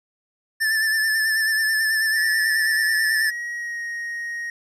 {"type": "tone with vibrato", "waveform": "square", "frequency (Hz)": 1760, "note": "A6", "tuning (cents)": 0, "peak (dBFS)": -19, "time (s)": [0.6, 3.31], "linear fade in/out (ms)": 20, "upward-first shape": "sine", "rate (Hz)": 9.2, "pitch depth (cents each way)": 35}
{"type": "tone with pitch glide", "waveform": "triangle", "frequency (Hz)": [1900, 1874.9], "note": ["A#6", "A#6"], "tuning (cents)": [33, 9], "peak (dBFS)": -25, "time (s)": [2.16, 4.5], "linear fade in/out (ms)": 2, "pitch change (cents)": -24, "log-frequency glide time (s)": [3.55, 3.81]}
{"effects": ["resampled to 32000 Hz"]}